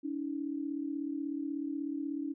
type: tone pair together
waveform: sine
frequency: 283.2 / 319.6 Hz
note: C#4 / D#4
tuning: +37 / +47 cents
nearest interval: major second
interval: 210 cents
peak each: -35 / -38 dBFS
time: 0.03-2.34 s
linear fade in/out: 20 ms
effects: none